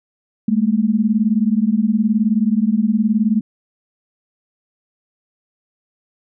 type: beating tone pair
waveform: sine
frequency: 206.7 / 225.7 Hz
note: G#3 / A3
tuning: -8 / +44 cents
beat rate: 19 Hz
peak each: -16 dBFS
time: 0.48-3.41 s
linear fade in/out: 5 ms
effects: none